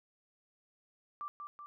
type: tone with echo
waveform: sine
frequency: 1174.7 Hz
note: D6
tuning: in tune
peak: -38 dBFS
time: 1.21-1.28 s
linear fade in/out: 0 ms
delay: 190 ms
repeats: 2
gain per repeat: -4 dB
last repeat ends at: 1.66 s
effects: none